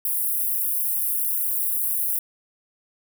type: high-pass noise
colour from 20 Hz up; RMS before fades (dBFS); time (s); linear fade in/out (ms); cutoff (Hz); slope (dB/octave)
white; -24; 0.05-2.19; 2; 10000; 48
effects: none